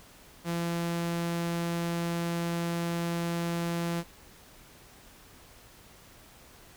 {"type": "tone", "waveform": "sawtooth", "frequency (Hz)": 170, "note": "F3", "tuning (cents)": -46, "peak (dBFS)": -25, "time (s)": [0.44, 4.04], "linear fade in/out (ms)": 50, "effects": ["pink hiss -54 dBFS RMS until 6.76 s"]}